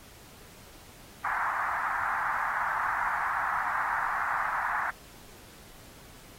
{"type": "band-pass noise", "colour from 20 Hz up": "pink", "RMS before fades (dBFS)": -30, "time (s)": [1.24, 4.91], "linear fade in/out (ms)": 10, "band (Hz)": [820, 1800], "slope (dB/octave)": 48, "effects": ["pink hiss -52 dBFS RMS until 6.38 s", "AAC 48 kbps"]}